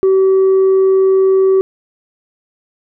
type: tone with tanh clipping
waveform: sine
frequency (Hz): 382.3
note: G4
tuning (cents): -43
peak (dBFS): -8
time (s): 0.03-1.61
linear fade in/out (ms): 0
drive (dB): 1
effects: none